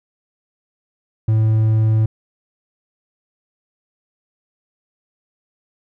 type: tone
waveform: triangle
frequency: 109.8 Hz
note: A2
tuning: 3 cents flat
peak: -10 dBFS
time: 1.28-2.06 s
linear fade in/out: 5 ms
effects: none